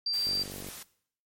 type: tone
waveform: sine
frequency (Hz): 4699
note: D8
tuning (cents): 0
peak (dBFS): -27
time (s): 0.06-0.43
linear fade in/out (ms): 5
type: noise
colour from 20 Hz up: white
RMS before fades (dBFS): -43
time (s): 0.13-0.83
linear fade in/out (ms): 5
type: click train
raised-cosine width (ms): 2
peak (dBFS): -29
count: 21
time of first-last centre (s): 0.27-0.687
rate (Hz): 48
effects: noise-tail reverb RT60 0.6 s tail -19 dB re dry + MP3 64 kbps